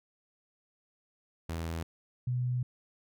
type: tone pair in turn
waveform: sawtooth / sine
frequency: 82.41 / 124.37 Hz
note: E2 / B2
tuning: 0 / +13 cents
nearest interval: perfect fifth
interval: 713 cents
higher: second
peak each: -30 / -28 dBFS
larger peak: second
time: 1.49-1.83 / 2.27-2.63 s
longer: second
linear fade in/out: 5 ms
effects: none